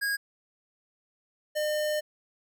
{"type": "tone pair in turn", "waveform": "square", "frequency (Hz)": [1639, 605.5], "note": ["G#6", "D#5"], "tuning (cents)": [-23, -47], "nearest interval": "octave + perfect fourth", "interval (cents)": 1724, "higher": "first", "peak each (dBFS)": [-27, -27], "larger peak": "neither", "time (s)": [[0.01, 0.17], [1.55, 2.01]], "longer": "second", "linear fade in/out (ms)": 20, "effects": []}